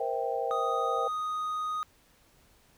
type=chord; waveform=sine; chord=C dominant seventh; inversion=third; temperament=just; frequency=470.9 / 523.3 / 654.1 / 784.9 Hz; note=Bb4 / C5 / E5 / G5; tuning=+18 / 0 / -14 / +2 cents; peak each=-33 / -34 / -36 / -33 dBFS; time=0-1.08 s; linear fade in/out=5 ms
type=tone; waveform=triangle; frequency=1244.5 Hz; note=D#6; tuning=in tune; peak=-28 dBFS; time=0.51-1.83 s; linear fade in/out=0 ms
effects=pink hiss -63 dBFS RMS until 2.77 s